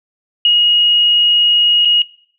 sine tone with dropouts, 2882 Hz, F#7, 46 cents flat, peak -7 dBFS, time 0.45-2.02 s, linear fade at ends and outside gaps 2 ms, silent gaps 1.85-1.854 s, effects noise-tail reverb RT60 0.6 s tail -21 dB re dry

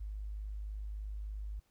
sine tone, 51.7 Hz, G#1, 7 cents flat, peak -38 dBFS, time 0-1.6 s, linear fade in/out 10 ms, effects pink hiss -75 dBFS RMS until 1.7 s

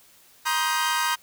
sawtooth chord, C minor seventh, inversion third, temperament equal with one note detuned, 950.8 / 1046.5 / 1244.5 / 1568 Hz, Bb5 / C6 / Eb6 / G6, +34 / 0 / 0 / 0 cents, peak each -22 / -27 / -25 / -24 dBFS, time 0.45-1.16 s, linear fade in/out 20 ms, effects white hiss -55 dBFS RMS until 1.22 s

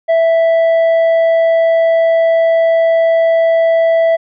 sine tone with tanh clipping, 659.3 Hz, E5, in tune, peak -9 dBFS, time 0.08-4.17 s, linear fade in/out 20 ms, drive 5 dB, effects none

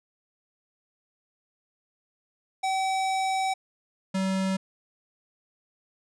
square tone pair in turn, 765 / 190.75 Hz, G5 / G3, -42 / -47 cents, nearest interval 2 octaves, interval 2405 cents, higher first, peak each -25 dBFS, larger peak neither, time 2.63-3.54 / 4.14-4.57 s, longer first, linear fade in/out 10 ms, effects resampled to 22050 Hz

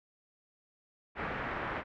white low-pass noise, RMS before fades -37 dBFS, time 1.15-1.84 s, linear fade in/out 50 ms, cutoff 1900 Hz, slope 24 dB/octave, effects none

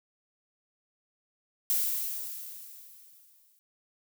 violet noise with exponential decay, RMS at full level -26 dBFS, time 1.7-3.59 s, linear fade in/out 0 ms, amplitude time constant 410 ms, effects none

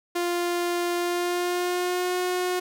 sawtooth tone with pitch glide, 349.2 to 362.1 Hz, F4 to F#4, 0 to -37 cents, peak -20 dBFS, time 0.15-2.6 s, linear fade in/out 10 ms, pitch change +63 cents, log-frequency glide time 0.96-2.18 s, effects none

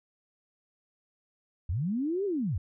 sine linear two-way sweep, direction up then down, 69.3 to 415.3 to 69.3 Hz, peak -27 dBFS, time 1.69-2.58 s, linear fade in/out 5 ms, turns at 2.25 s, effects none

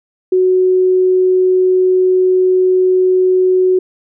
sine tone, 370 Hz, F#4, in tune, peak -8 dBFS, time 0.32-3.79 s, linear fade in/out 5 ms, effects none

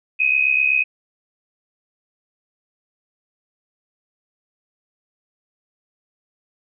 sine tone pair together, 2485 / 2553 Hz, D#7 / D#7, -3 / +44 cents, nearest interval unison, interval 47 cents, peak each -18 / -17 dBFS, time 0.19-0.84 s, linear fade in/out 20 ms, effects none

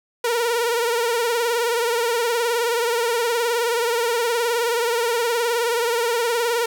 sawtooth tone with vibrato, 469.6 Hz, A#4, 13 cents sharp, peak -15 dBFS, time 0.24-6.66 s, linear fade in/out 5 ms, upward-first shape triangle, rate 19 Hz, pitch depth 82 cents each way, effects none

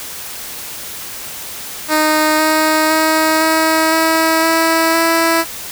10% pulse tone with pitch steps, 308.9 / 312.3 / 315.8 / 319.2 / 322.8 / 326.3 / 329.9 Hz, D#4 / D#4 / D#4 / D#4 / E4 / E4 / E4, -12 / +7 / +26 / +44 / -36 / -18 / +1 cents, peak -3 dBFS, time 1.88-5.45 s, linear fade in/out 50 ms, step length 510 ms, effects white hiss -28 dBFS RMS until 5.71 s

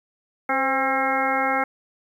harmonic tone with a mistuned harmonic, 268.1 Hz, C4, 42 cents sharp, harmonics 1 / 2 / 3 / 4 / 5 / 6 / 7 / 8, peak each -30 / -28 / -24 / -32 / -26 / -30 / -33 / -27 dBFS, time 0.49-1.64 s, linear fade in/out 5 ms, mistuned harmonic 2, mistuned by -41 cents, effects 9-bit

